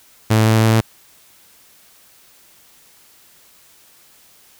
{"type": "tone with pitch steps", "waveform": "sawtooth", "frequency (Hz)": [110, 110.89, 111.79], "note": ["A2", "A2", "A2"], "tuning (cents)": [0, 14, 28], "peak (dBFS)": -7, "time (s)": [0.3, 0.81], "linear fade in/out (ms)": 10, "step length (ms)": 170, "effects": ["white hiss -50 dBFS RMS until 4.59 s"]}